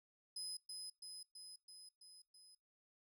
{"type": "tone with echo", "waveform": "30% pulse", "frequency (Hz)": 5040, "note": "D#8", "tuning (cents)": 21, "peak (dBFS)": -40, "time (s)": [0.36, 0.57], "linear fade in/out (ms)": 5, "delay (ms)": 330, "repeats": 6, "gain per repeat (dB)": -3, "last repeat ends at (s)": 2.55, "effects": ["noise-tail reverb RT60 0.2 s tail -22 dB re dry"]}